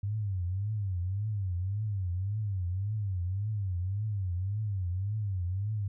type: tone with vibrato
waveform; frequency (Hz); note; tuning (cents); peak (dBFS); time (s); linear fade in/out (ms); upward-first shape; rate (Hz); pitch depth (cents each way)
sine; 97.6; G2; -7; -29; 0.03-5.88; 5; triangle; 1.8; 210
effects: none